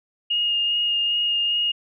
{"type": "tone with vibrato", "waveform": "sine", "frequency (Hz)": 2847, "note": "F7", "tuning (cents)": 33, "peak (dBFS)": -19, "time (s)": [0.3, 1.72], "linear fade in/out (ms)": 10, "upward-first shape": "sine", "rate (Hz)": 2.5, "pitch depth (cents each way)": 12, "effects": []}